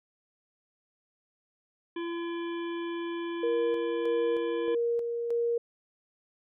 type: harmonic tone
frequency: 339.6 Hz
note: F4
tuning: 48 cents flat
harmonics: 1 / 3 / 5 / 7 / 9 / 10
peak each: -32 / -42 / -46 / -49 / -51 / -52 dBFS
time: 1.96-4.75 s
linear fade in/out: 5 ms
type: tone with tremolo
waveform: sine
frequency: 470 Hz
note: A#4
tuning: 14 cents sharp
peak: -25 dBFS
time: 3.43-5.58 s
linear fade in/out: 5 ms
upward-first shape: square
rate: 1.6 Hz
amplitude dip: 40%
effects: none